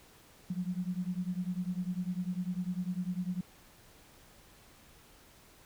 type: beating tone pair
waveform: sine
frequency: 176.8 / 186.8 Hz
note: F3 / F#3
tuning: +22 / +17 cents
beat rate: 10 Hz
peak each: -35 / -36 dBFS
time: 0.5-3.41 s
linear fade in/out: 5 ms
effects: pink hiss -59 dBFS RMS until 5.65 s